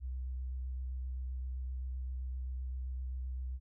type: tone with vibrato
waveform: sine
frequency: 63.8 Hz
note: C2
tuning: 43 cents flat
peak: -36 dBFS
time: 0-3.6 s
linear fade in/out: 50 ms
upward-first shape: square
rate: 7.7 Hz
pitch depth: 14 cents each way
effects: none